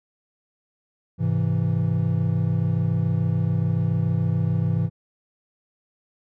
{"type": "chord", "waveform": "triangle", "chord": "Ab augmented", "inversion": "none", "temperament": "equal", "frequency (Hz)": [103.83, 130.81, 164.81], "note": ["Ab2", "C3", "E3"], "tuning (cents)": [0, 0, 0], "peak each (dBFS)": [-22, -23, -21], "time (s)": [1.18, 4.9], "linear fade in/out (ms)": 50, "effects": []}